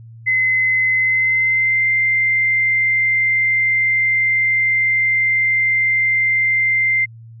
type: tone with pitch glide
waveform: sine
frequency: 2045 to 2089 Hz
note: C7 to C7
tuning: -40 to -3 cents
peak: -13 dBFS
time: 0.26-7.06 s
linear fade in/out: 20 ms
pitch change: +37 cents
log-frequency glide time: 0.94-1.89 s
effects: added 114 Hz sine -36 dBFS peak until 7.4 s